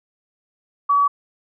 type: tone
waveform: sine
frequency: 1139 Hz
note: C#6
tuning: 47 cents sharp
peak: -13 dBFS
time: 0.89-1.08 s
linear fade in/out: 10 ms
effects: none